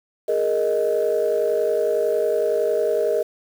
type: chord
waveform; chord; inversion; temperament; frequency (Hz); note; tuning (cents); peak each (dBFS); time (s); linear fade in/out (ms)
sine; Ab suspended second; none; equal; 415.3 / 466.2 / 622.3; Ab4 / Bb4 / Eb5; 0 / 0 / 0; -22 / -21 / -21; 0.28-3.23; 10
effects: tanh soft clip ceiling -11 dBFS + 7-bit